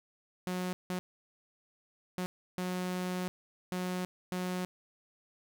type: tone bursts at uneven times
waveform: sawtooth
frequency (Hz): 182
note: F#3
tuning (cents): -28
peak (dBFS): -29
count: 6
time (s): 0.47-0.73 / 0.9-0.99 / 2.18-2.26 / 2.58-3.28 / 3.72-4.05 / 4.32-4.65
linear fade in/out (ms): 0
effects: none